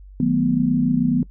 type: chord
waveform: sine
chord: B dominant seventh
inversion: first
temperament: equal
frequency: 155.56 / 185 / 220 / 246.9 Hz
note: D#3 / F#3 / A3 / B3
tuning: 0 / 0 / 0 / 0 cents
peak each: -23 / -23 / -24 / -18 dBFS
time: 0.2-1.23 s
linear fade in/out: 2 ms
effects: noise-tail reverb RT60 0.1 s tail -21 dB re dry + added 48 Hz sine -39 dBFS peak until 1.3 s